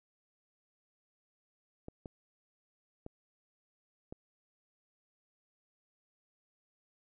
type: clicks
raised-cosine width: 2 ms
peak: -30 dBFS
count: 4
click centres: 1.884 / 2.058 / 3.064 / 4.125 s
effects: none